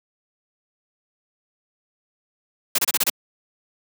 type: noise bursts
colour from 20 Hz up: white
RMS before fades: -19 dBFS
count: 6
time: 2.75-3.099 s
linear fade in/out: 5 ms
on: 34 ms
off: 29 ms
effects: high-pass 200 Hz 12 dB/octave